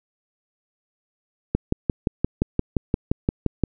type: click train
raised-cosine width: 3 ms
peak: -6 dBFS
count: 13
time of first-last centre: 1.55-3.637 s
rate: 5.75 Hz
effects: none